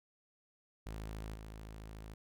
sawtooth tone with level steps, 53.7 Hz, A1, 41 cents flat, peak -38 / -43 dBFS, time 0.86-2.14 s, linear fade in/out 5 ms, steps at 1.35 s, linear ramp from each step 2 ms, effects none

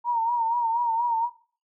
sine tone with vibrato, 932.3 Hz, A#5, in tune, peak -21 dBFS, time 0.04-1.3 s, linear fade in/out 50 ms, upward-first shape sine, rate 4.2 Hz, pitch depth 65 cents each way, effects noise-tail reverb RT60 0.4 s tail -18 dB re dry

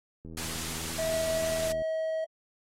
click train, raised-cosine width 3 ms, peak -32 dBFS, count 128, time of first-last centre 0.25-1.82 s, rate 80.9 Hz
white noise, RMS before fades -35 dBFS, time 0.37-1.72 s, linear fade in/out 2 ms
triangle tone with pitch glide, 647 to 639.6 Hz, E5 to D#5, -32 to +48 cents, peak -26 dBFS, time 0.98-2.25 s, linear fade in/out 10 ms, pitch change -20 cents, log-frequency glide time 1.57-1.77 s
effects low-pass 10000 Hz 12 dB/octave + AAC 48 kbps

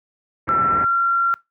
pink low-pass noise, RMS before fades -27 dBFS, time 0.47-0.85 s, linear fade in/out 10 ms, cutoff 2100 Hz, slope 48 dB/octave
sine tone with pitch glide, 1345 to 1372.5 Hz, E6 to F6, +34 to -31 cents, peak -15 dBFS, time 0.49-1.34 s, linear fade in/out 0 ms, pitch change +35 cents, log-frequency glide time 0.71-0.83 s
effects noise-tail reverb RT60 0.2 s tail -22 dB re dry + high-pass 100 Hz 12 dB/octave

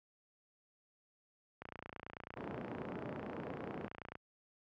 click train, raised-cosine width 0.5 ms, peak -30 dBFS, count 75, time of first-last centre 1.62-4.154 s, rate 29.2 Hz
pink band-pass noise, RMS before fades -45 dBFS, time 2.36-3.88 s, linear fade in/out 10 ms, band 180 to 630 Hz, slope 12 dB/octave
effects high-pass 60 Hz 12 dB/octave

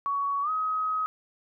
sine tone with pitch glide, 1122 to 1266.7 Hz, C#6 to D#6, +21 to +31 cents, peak -25 dBFS, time 0.06-1.06 s, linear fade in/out 0 ms, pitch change +210 cents, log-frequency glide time 0.42-0.5 s, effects none

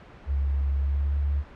sine tone with pitch glide, 69.3 to 71.41 Hz, C#2 to D2, 0 to -48 cents, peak -22 dBFS, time 0.26-1.44 s, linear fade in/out 50 ms, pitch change +52 cents, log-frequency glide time 0.79-1.16 s, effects pink hiss -47 dBFS RMS until 1.55 s + low-pass 2000 Hz 12 dB/octave

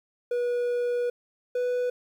triangle tone pair in turn, 485.3 / 494.1 Hz, B4 / B4, -30 / +1 cents, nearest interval unison, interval 31 cents, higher second, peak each -22 dBFS, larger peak neither, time 0.31-1.1 / 1.55-1.9 s, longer first, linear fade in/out 5 ms, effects 10-bit

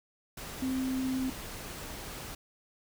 sine tone in noise, 260.7 Hz, C4, 6 cents flat, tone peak -29 dBFS, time 0.62-1.3 s, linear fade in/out 5 ms, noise pink, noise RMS -42 dBFS, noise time 0.37-2.35 s, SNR +10 dB, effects none

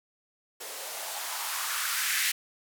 violet noise with band-pass filter sweep, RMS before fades -32 dBFS, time 0.6-2.32 s, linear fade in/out 10 ms, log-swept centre 460 to 2000 Hz, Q 2.5, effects none

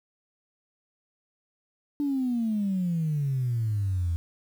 sine exponential sweep, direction down, 293.7 to 82.3 Hz, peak -23 dBFS, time 2-4.16 s, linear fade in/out 0 ms, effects tanh soft clip ceiling -20 dBFS + 9-bit

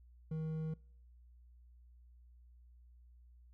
triangle tone with hard clipping, 158.1 Hz, D#3, 28 cents sharp, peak -38 dBFS, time 0.31-0.74 s, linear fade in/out 5 ms, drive 9 dB, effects noise-tail reverb RT60 0.6 s tail -24 dB re dry + added 60 Hz sine -58 dBFS peak until 3.53 s

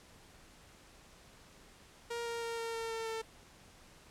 sawtooth tone with pitch steps, 469.9 / 466.1 / 462.4 / 458.6 / 454.9 / 451.3 / 447.6 Hz, A#4 / A#4 / A#4 / A#4 / A#4 / A4 / A4, +14 / 0 / -14 / -28 / -42 / +44 / +30 cents, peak -33 dBFS, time 2.1-3.22 s, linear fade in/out 10 ms, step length 160 ms, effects pink hiss -59 dBFS RMS until 4.1 s + low-pass 10000 Hz 12 dB/octave

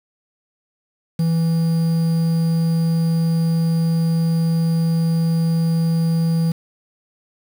triangle tone with quantisation, 164.81 Hz, E3, in tune, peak -13 dBFS, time 1.19-6.52 s, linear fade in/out 5 ms, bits 6, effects none

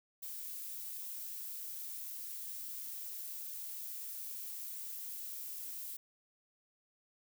violet noise, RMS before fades -44 dBFS, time 0.22-5.97 s, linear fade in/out 10 ms, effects none

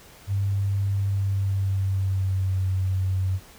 sine tone with pitch glide, 99 to 94.09 Hz, G2 to F#2, +18 to +30 cents, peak -21 dBFS, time 0.27-3.4 s, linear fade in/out 50 ms, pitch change -88 cents, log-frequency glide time 1.04-2.67 s, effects pink hiss -49 dBFS RMS until 3.58 s

